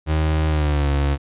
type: tone with pitch glide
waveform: 35% pulse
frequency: 78 to 70.7 Hz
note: D#2 to C#2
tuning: +5 to +35 cents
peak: -15 dBFS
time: 0.06-1.18 s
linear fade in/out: 50 ms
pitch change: -170 cents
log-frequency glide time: 0.48-0.9 s
effects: resampled to 8000 Hz